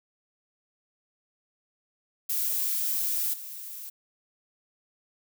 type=noise with level steps; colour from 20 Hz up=violet; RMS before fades=-28 / -40 dBFS; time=2.29-3.9 s; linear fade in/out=10 ms; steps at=3.33 s; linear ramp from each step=10 ms; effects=none